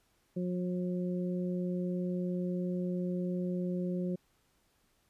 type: harmonic tone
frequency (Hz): 179.7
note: F3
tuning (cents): +50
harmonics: 1 / 2 / 3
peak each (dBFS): -32 / -38 / -42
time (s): 0.36-4.16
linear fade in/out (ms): 10
effects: pink hiss -72 dBFS RMS until 5.09 s + resampled to 32000 Hz